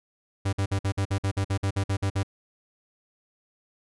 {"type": "tone bursts", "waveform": "45% pulse", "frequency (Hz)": 98, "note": "G2", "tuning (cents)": 0, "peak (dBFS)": -23, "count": 14, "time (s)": [0.45, 2.232], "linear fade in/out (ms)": 10, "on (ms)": 79, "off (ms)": 52, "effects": ["resampled to 24000 Hz"]}